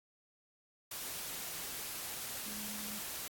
sine tone in noise, 210 Hz, G#3, 19 cents sharp, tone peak -46 dBFS, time 2.46-2.99 s, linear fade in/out 5 ms, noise white, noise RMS -42 dBFS, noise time 0.91-3.28 s, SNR -7 dB, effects AAC 64 kbps

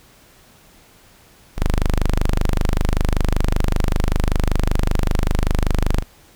sawtooth tone, 25.2 Hz, G0, 49 cents sharp, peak -11 dBFS, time 1.56-6.04 s, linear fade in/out 50 ms, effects pink hiss -50 dBFS RMS until 6.35 s

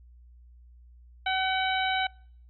harmonic tone with a mistuned harmonic, 756 Hz, F#5, 37 cents sharp, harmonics 1 / 2 / 3 / 4 / 5, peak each -28 / -31 / -33 / -34 / -35 dBFS, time 1.26-2.07 s, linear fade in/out 5 ms, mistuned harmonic 5, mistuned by +36 cents, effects noise-tail reverb RT60 0.6 s tail -26 dB re dry + added 60 Hz sine -50 dBFS peak until 2.49 s

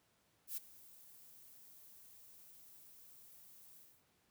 violet noise with ADSR envelope, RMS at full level -40 dBFS, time 0.47-4.04 s, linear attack 100 ms, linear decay 15 ms, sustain -20 dB, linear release 260 ms, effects pink hiss -75 dBFS RMS until 4.3 s + high-pass 80 Hz 12 dB/octave

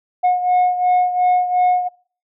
sine beating tone pair, 724 / 726.8 Hz, F#5 / F#5, -38 / -31 cents, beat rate 2.8 Hz, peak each -12 / -17 dBFS, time 0.23-1.89 s, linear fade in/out 20 ms, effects noise-tail reverb RT60 0.5 s tail -25 dB re dry + tanh soft clip ceiling -10 dBFS

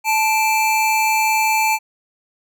square tone pair together, 874.5 / 2353 Hz, A5 / D7, -11 / +3 cents, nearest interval octave + perfect fourth, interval 1714 cents, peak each -17 / -20 dBFS, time 0.04-1.79 s, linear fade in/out 50 ms, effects none

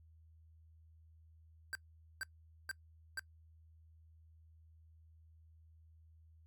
square tone bursts, 1568 Hz, G6, in tune, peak -39 dBFS, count 4, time 1.73-3.194 s, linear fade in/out 0 ms, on 21 ms, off 460 ms, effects noise-tail reverb RT60 0.1 s tail -21 dB re dry + added 80 Hz sine -60 dBFS peak until 6.46 s

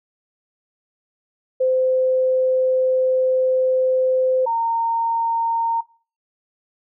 sine tone pair in turn, 516 / 919.4 Hz, C5 / A#5, -24 / -24 cents, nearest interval minor seventh, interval 1000 cents, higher second, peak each -15 / -18 dBFS, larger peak first, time 1.6-4.46 / 4.46-5.81 s, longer first, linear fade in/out 10 ms, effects noise-tail reverb RT60 0.4 s tail -20 dB re dry

